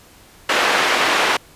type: band-pass noise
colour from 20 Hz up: white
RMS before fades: -17 dBFS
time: 0.49-1.37 s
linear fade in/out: 5 ms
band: 360 to 2300 Hz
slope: 12 dB/octave
effects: pink hiss -47 dBFS RMS until 1.55 s + resampled to 32000 Hz